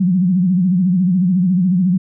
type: tone with vibrato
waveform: sine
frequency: 182.3 Hz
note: F#3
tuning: 25 cents flat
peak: -11 dBFS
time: 0-1.98 s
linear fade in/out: 10 ms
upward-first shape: sine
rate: 14 Hz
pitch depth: 110 cents each way
effects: none